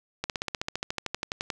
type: slowing click train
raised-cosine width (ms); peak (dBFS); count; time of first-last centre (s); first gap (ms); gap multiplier
0.2; -12; 18; 0.24-1.502; 58; 1.03
effects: none